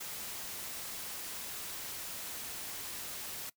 white noise, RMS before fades -42 dBFS, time 0-3.5 s, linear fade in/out 10 ms, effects noise-tail reverb RT60 0.1 s tail -21 dB re dry

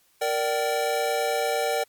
square chord, G minor, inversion first, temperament equal with one note detuned, 466.2 / 587.3 / 767.4 Hz, Bb4 / D5 / G5, 0 / 0 / -37 cents, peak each -28 dBFS, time 0.21-1.84 s, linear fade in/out 10 ms, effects white hiss -63 dBFS RMS until 1.88 s + MP3 96 kbps

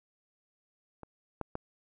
clicks, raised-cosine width 1 ms, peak -30 / -20 / -21 dBFS, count 3, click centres 1.033 / 1.413 / 1.554 s, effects none

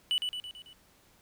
triangle tone with echo, 2966 Hz, F#7, 4 cents sharp, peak -23 dBFS, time 0.11-0.18 s, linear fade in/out 0 ms, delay 110 ms, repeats 5, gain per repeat -5 dB, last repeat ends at 0.73 s, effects tanh soft clip ceiling -19 dBFS + pink hiss -63 dBFS RMS until 1.21 s

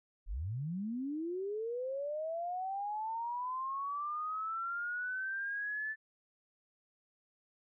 sine linear sweep, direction up, 32.7 to 1760 Hz, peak -35 dBFS, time 0.26-5.96 s, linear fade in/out 50 ms, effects none

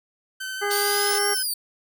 sawtooth tone with vibrato, 1532 Hz, G6, 40 cents flat, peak -26 dBFS, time 0.4-1.43 s, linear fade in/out 10 ms, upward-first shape triangle, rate 12 Hz, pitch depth 11 cents each way
harmonic tone, 407.8 Hz, G#4, 32 cents flat, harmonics 1 / 2 / 3 / 4 / 5, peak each -26 / -29 / -31 / -32 / -33 dBFS, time 0.61-1.35 s, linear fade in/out 20 ms
white band-pass noise, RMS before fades -34 dBFS, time 0.7-1.19 s, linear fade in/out 10 ms, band 2700 to 7100 Hz, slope 48 dB/octave
10% pulse exponential two-way sweep, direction up then down, 4521 to 5588 to 4521 Hz, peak -18 dBFS, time 0.71-1.54 s, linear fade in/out 5 ms, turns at 1.31 s
effects none

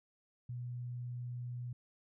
sine tone, 122.4 Hz, B2, 15 cents flat, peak -39 dBFS, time 0.49-1.73 s, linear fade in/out 5 ms, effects none

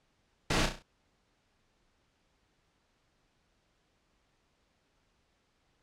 pink noise with echo, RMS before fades -28 dBFS, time 0.5-0.66 s, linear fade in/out 5 ms, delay 33 ms, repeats 5, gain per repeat -6 dB, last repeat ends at 0.825 s, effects pink hiss -73 dBFS RMS until 5.82 s + low-pass 6000 Hz 12 dB/octave

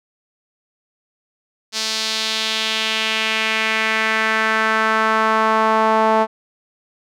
sawtooth tone with band-pass filter sweep, 220 Hz, A3, in tune, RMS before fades -18 dBFS, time 1.72-6.27 s, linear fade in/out 50 ms, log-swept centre 4900 to 830 Hz, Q 2.1, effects none

